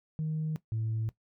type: tone pair in turn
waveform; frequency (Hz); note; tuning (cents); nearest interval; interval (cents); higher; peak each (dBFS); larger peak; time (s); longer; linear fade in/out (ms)
sine; 156.2 / 111.05; D#3 / A2; +7 / +16; tritone; 591; first; -28; neither; 0.19-0.56 / 0.72-1.09; neither; 0
effects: noise-tail reverb RT60 0.1 s tail -17 dB re dry + tanh soft clip ceiling -26 dBFS